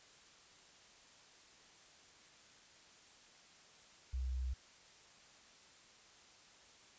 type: tone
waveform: sine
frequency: 63.9 Hz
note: C2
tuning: 40 cents flat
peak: -36 dBFS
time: 4.13-4.54 s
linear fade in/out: 10 ms
effects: white hiss -62 dBFS RMS until 6.98 s + resampled to 16000 Hz